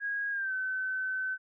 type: tone with pitch glide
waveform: sine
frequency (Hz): 1643 to 1524.1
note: G#6 to G6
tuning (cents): -19 to -49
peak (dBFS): -30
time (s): 0-1.38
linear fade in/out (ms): 50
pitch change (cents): -130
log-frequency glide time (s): 0.31-0.53
effects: none